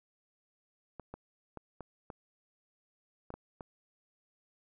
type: clicks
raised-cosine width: 1 ms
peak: -29 dBFS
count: 8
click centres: 0.997 / 1.14 / 1.573 / 1.807 / 2.102 / 3.304 / 3.34 / 3.608 s
effects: none